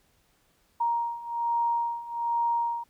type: beating tone pair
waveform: sine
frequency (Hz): 937 / 938.2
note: A#5 / A#5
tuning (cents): +9 / +11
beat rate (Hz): 1.2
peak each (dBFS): -30 / -27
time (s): 0.8-2.84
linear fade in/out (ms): 10
effects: pink hiss -67 dBFS RMS until 2.89 s